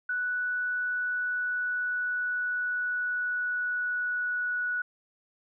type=tone with pitch glide; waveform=sine; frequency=1480 to 1469.8 Hz; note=F#6 to F#6; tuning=0 to -12 cents; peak=-27 dBFS; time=0.09-4.82 s; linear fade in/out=5 ms; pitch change=-12 cents; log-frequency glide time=0.78-4.51 s; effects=none